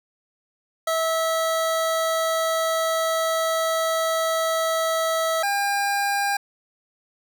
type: tone pair in turn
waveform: 25% pulse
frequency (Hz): 650 / 803.5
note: E5 / G5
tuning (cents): -24 / +43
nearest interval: major third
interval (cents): 367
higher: second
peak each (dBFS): -17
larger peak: neither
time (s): 0.87-5.43 / 5.43-6.37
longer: first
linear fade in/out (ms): 5
effects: none